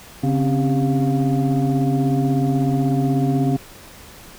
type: tone cluster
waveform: sine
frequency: 139.8 / 260.4 / 276.7 / 396.5 / 703 Hz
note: C#3 / C4 / C#4 / G4 / F5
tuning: +15 / -8 / -3 / +20 / +11 cents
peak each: -18 / -20 / -22 / -27 / -27 dBFS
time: 0.23-3.57 s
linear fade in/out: 10 ms
effects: tanh soft clip ceiling -9 dBFS + pink hiss -42 dBFS RMS until 4.38 s